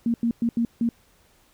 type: tone bursts at uneven times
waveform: sine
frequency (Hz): 233.1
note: A#3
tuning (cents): 0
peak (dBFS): -19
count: 5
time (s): 0.06-0.14 / 0.23-0.31 / 0.42-0.49 / 0.57-0.65 / 0.81-0.89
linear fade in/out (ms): 2
effects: pink hiss -60 dBFS RMS until 1.53 s